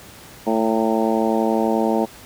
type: harmonic tone with a mistuned harmonic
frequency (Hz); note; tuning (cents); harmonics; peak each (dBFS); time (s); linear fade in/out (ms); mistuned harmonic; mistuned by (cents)
111.5; A2; +23; 2 / 3 / 4 / 5 / 6 / 7 / 8; -21 / -23 / -24 / -25 / -26 / -26 / -27; 0.46-2.06; 20; 8; +44
effects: pink hiss -42 dBFS RMS until 2.25 s + high-pass 60 Hz 12 dB/octave